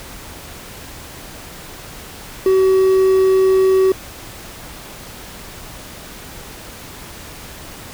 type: tone with quantisation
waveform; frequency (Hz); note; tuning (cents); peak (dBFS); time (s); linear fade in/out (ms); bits
triangle; 379.3; F#4; +43; -8; 2.46-3.92; 2; 6
effects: pink hiss -35 dBFS RMS until 7.93 s